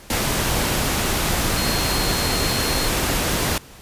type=tone in noise; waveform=sine; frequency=4246 Hz; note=C8; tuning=25 cents sharp; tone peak=-27 dBFS; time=1.57-2.88 s; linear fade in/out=2 ms; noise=pink; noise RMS=-21 dBFS; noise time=0.1-3.58 s; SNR=-9 dB; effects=pink hiss -44 dBFS RMS until 3.81 s + resampled to 32000 Hz